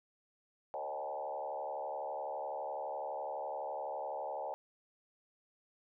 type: tone with frequency modulation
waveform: sine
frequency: 698.5 Hz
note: F5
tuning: in tune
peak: -37 dBFS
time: 0.74-4.54 s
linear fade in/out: 0 ms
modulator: 71.9 Hz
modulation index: 2.7
effects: none